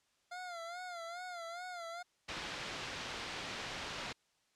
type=tone with vibrato; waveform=25% pulse; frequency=698.5 Hz; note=F5; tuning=in tune; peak=-39 dBFS; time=0.31-2.03 s; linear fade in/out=10 ms; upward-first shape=sine; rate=2.4 Hz; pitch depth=86 cents each way
type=low-pass noise; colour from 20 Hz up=white; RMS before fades=-43 dBFS; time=2.28-4.13 s; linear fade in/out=10 ms; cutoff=3700 Hz; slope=12 dB/octave
effects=white hiss -75 dBFS RMS until 4.55 s + low-pass 7000 Hz 12 dB/octave